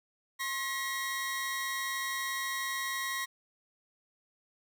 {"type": "tone pair together", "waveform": "sawtooth", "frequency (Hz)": [1072.5, 1911], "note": ["C6", "A#6"], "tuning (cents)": [42, 43], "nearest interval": "minor seventh", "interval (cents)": 1001, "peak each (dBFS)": [-33, -31], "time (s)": [0.39, 3.26], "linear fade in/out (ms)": 20, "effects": []}